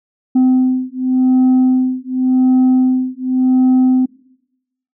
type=beating tone pair; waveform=sine; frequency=256.2 / 257.09 Hz; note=C4 / C4; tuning=-36 / -30 cents; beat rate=0.89 Hz; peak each=-11 dBFS; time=0.35-4.06 s; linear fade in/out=10 ms; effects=noise-tail reverb RT60 0.9 s tail -22 dB re dry + tanh soft clip ceiling -7 dBFS